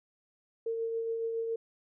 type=tone with tremolo; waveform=sine; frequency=455.6 Hz; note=A#4; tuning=40 cents flat; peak=-29 dBFS; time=0.66-1.56 s; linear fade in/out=5 ms; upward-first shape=triangle; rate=7.2 Hz; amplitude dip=35%; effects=none